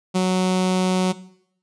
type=tone with notch filter; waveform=sawtooth; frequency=185 Hz; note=F#3; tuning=in tune; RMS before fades=-19 dBFS; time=0.14-1.13 s; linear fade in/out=20 ms; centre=1700 Hz; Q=1.7; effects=noise-tail reverb RT60 0.7 s tail -17 dB re dry + resampled to 22050 Hz